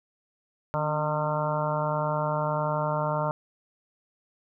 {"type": "harmonic tone with a mistuned harmonic", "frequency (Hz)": 151.8, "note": "D#3", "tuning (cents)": -42, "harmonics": [1, 2, 3, 4, 5, 6, 7, 8, 9], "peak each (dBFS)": [-30, -41, -40, -29, -40, -31, -35, -37, -36], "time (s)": [0.74, 3.31], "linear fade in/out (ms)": 0, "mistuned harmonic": 2, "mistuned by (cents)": -86, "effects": []}